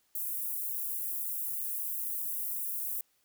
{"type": "high-pass noise", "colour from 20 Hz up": "white", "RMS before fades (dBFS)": -35, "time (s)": [0.15, 3.01], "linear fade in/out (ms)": 2, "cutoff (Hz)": 11000, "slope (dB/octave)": 24, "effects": ["white hiss -72 dBFS RMS until 3.24 s"]}